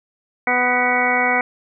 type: harmonic tone with a mistuned harmonic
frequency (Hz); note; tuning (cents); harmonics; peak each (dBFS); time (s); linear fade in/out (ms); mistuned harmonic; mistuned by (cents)
248.4; B3; +10; 1 / 2 / 3 / 4 / 5 / 6 / 8 / 9; -27 / -25 / -21 / -26 / -27 / -24 / -21 / -21; 0.47-1.41; 2; 8; -28
effects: none